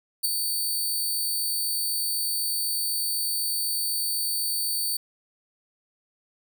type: tone with ADSR envelope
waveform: 10% pulse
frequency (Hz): 4548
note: C#8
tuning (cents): +44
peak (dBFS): -13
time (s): 0.23-4.97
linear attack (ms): 17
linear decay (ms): 20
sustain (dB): -5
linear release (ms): 5
effects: none